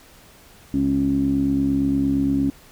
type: tone with low-pass filter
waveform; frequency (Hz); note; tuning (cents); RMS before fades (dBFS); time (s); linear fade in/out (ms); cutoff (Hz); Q
15% pulse; 68.7; C#2; -15; -20; 0.74-2.5; 0; 280; 8.6
effects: pink hiss -49 dBFS RMS until 2.71 s